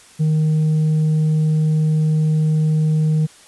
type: tone with tanh clipping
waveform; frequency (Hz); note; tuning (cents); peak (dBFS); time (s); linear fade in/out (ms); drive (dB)
triangle; 155.56; D#3; 0; -14; 0.19-3.27; 20; 7
effects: white hiss -46 dBFS RMS until 3.47 s + resampled to 24000 Hz